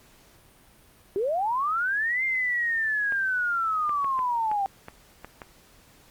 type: linear two-way sweep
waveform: sine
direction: up then down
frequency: 369.5 to 2111 to 772 Hz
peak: -23 dBFS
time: 1.16-4.66 s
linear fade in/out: 0 ms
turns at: 2.24 s
type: clicks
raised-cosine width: 0.5 ms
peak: -23 dBFS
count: 8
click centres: 3.123 / 3.894 / 4.045 / 4.191 / 4.515 / 4.884 / 5.246 / 5.418 s
effects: pink hiss -56 dBFS RMS until 6.1 s + Opus 48 kbps